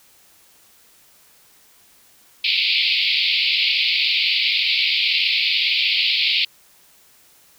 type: band-pass noise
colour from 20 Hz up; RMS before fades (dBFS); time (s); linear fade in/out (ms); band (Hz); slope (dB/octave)
pink; -19; 2.44-6.45; 5; 2200 to 4700; 96
effects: white hiss -53 dBFS RMS until 7.58 s